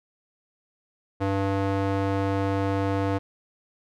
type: tone with band-pass filter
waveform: square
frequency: 98 Hz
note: G2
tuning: in tune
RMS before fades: -25 dBFS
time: 1.2-3.19 s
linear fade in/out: 20 ms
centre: 550 Hz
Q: 0.64
effects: none